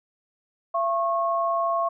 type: tone pair together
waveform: sine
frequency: 676.6 / 1092 Hz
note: E5 / C#6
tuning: +45 / -26 cents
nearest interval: minor sixth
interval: 829 cents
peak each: -24 dBFS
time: 0.74-1.89 s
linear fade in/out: 10 ms
effects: none